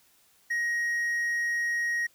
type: tone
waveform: triangle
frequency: 1884 Hz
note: A#6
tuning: 18 cents sharp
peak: -24 dBFS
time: 0.5-2.07 s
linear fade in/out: 10 ms
effects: white hiss -63 dBFS RMS until 2.14 s